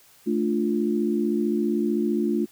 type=chord; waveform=sine; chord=D minor; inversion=second; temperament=equal; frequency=220 / 293.7 / 349.2 Hz; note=A3 / D4 / F4; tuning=0 / 0 / 0 cents; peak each=-24 / -27 / -25 dBFS; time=0.26-2.46 s; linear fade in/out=20 ms; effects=white hiss -55 dBFS RMS until 2.51 s